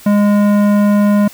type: tone with tanh clipping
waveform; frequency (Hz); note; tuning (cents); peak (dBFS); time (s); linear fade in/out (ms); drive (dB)
sine; 205.5; G#3; -18; -10; 0.06-1.28; 5; 15
effects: white hiss -38 dBFS RMS until 1.33 s